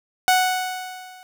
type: tone with level ramp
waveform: sawtooth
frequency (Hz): 740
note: F#5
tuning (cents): 0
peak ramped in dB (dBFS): -9 to -39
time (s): 0.28-1.23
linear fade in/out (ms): 0
effects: none